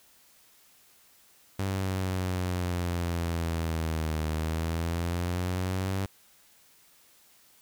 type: exponential two-way sweep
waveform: sawtooth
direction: down then up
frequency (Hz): 97.3 to 77.78 to 97.3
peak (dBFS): -24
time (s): 1.59-6.06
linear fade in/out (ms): 5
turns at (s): 4.27
effects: white hiss -60 dBFS RMS until 7.61 s